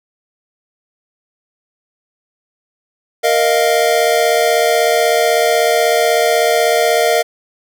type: chord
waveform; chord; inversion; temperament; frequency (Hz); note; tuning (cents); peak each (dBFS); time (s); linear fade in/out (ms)
square; Bb suspended fourth; none; equal; 466.2 / 622.3 / 698.5; Bb4 / Eb5 / F5; 0 / 0 / 0; -16; 3.23-7.23; 20
effects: none